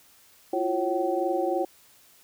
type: tone cluster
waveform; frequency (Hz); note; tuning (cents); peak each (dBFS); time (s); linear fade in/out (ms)
sine; 336.7 / 359.8 / 547 / 761; E4 / F#4 / C#5 / F#5; +37 / -48 / -23 / +48; -29; 0.53-1.65; 5
effects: white hiss -57 dBFS RMS until 2.23 s